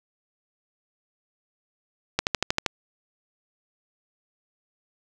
click train, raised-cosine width 0.2 ms, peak -4 dBFS, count 7, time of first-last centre 2.19-2.662 s, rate 12.7 Hz, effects none

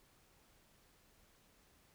silence, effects pink hiss -69 dBFS RMS until 1.94 s

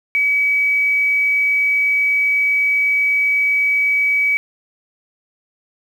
sine tone with quantisation, 2277 Hz, C#7, 46 cents sharp, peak -13 dBFS, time 0.15-4.37 s, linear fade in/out 0 ms, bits 7, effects none

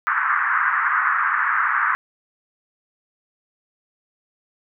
pink band-pass noise, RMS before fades -20 dBFS, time 0.07-1.95 s, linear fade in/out 0 ms, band 1100 to 1800 Hz, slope 48 dB/octave, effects none

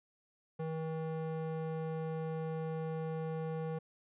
square tone with band-pass filter, 160 Hz, D#3, 49 cents sharp, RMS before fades -38 dBFS, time 0.59-3.79 s, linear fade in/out 10 ms, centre 420 Hz, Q 1, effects resampled to 8000 Hz

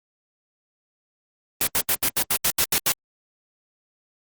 white noise bursts, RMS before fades -20 dBFS, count 10, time 1.61-2.921 s, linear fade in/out 2 ms, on 60 ms, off 79 ms, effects Opus 24 kbps

